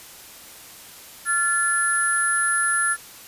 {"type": "tone cluster", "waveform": "sine", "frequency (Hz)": [1378, 1728, 10200], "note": ["F6", "A6", "D#9"], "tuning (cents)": [-24, -32, 42], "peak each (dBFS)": -23, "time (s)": [1.25, 2.97], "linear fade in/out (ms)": 50, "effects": ["white hiss -43 dBFS RMS until 3.27 s", "resampled to 32000 Hz"]}